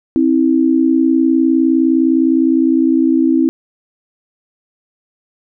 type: tone pair together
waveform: sine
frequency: 264.8 / 324.5 Hz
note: C4 / E4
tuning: +21 / -27 cents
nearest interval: major third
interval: 352 cents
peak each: -12 dBFS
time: 0.16-3.49 s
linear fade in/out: 0 ms
effects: none